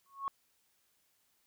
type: tone with exponential growth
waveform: sine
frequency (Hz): 1100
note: C#6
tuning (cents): -14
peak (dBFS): -29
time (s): 0.06-0.28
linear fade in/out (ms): 0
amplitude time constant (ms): 46
effects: tanh soft clip ceiling -25 dBFS + white hiss -74 dBFS RMS until 1.46 s